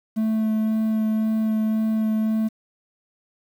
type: tone with vibrato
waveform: triangle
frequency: 218.7 Hz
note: A3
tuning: 10 cents flat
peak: -17 dBFS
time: 0.16-2.49 s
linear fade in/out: 20 ms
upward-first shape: sine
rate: 1.9 Hz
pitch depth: 10 cents each way
effects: 8-bit